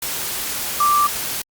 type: tone in noise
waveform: sine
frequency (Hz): 1174.7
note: D6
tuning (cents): 0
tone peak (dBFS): -13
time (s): 0.8-1.07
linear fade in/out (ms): 5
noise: white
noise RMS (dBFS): -25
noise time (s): 0.02-1.42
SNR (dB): +9
effects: Opus 48 kbps